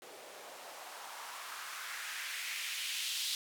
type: noise with band-pass filter sweep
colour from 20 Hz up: blue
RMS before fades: -42 dBFS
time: 0.02-3.35 s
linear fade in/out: 0 ms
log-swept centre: 440 to 3700 Hz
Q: 2
effects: none